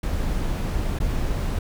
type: noise with dropouts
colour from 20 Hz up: brown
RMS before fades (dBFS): -24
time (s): 0.03-1.59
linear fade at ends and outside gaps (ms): 5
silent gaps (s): 0.989-1.001
effects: none